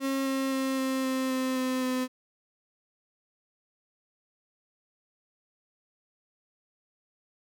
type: tone with pitch steps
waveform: 35% pulse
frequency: 270.3 / 268.1 / 266 / 263.8 / 261.7 / 259.6 / 257.5 / 255.4 Hz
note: C#4 / C4 / C4 / C4 / C4 / C4 / C4 / C4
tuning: -44 / +42 / +29 / +14 / 0 / -13 / -28 / -42 cents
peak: -25 dBFS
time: 0-2.08 s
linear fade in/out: 50 ms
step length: 260 ms
effects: none